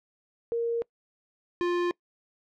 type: tone pair in turn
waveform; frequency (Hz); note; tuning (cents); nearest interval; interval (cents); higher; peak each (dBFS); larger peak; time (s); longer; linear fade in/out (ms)
sine / square; 466.2 / 350.8; A#4 / F4; 0 / +8; perfect fourth; 492; first; -25; neither; 0.52-0.82 / 1.61-1.91; neither; 0
effects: noise-tail reverb RT60 0.1 s tail -24 dB re dry + low-pass 3000 Hz 12 dB/octave